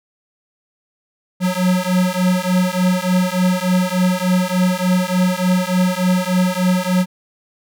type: beating tone pair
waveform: square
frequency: 181.1 / 184.5 Hz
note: F#3 / F#3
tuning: -37 / -5 cents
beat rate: 3.4 Hz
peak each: -18 dBFS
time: 1.4-7.06 s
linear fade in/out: 50 ms
effects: none